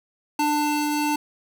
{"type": "tone pair together", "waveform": "square", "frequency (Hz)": [297, 890], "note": ["D4", "A5"], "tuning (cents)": [20, 20], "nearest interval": "octave + perfect fifth", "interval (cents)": 1900, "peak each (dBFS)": -24, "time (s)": [0.39, 1.16], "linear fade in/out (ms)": 5, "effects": []}